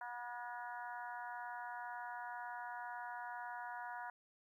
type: harmonic tone with a mistuned harmonic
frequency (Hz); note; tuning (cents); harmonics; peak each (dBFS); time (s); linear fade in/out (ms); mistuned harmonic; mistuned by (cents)
242; B3; -35; 3 / 4 / 5 / 6 / 7 / 8; -49 / -47 / -59 / -50 / -54 / -62; 0.01-4.1; 2; 8; -48
effects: 13-bit